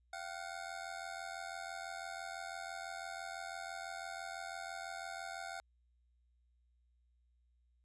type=ring-modulated tone; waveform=25% pulse; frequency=727 Hz; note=F#5; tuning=31 cents flat; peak=-36 dBFS; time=0.13-5.6 s; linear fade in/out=0 ms; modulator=43 Hz; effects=added 60 Hz sine -70 dBFS peak until 7.84 s + resampled to 22050 Hz